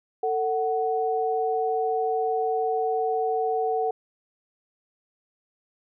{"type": "tone pair together", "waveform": "sine", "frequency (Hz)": [447.2, 744.5], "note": ["A4", "F#5"], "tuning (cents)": [28, 11], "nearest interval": "major sixth", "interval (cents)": 883, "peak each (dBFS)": -25, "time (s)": [0.23, 3.91], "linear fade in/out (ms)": 5, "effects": []}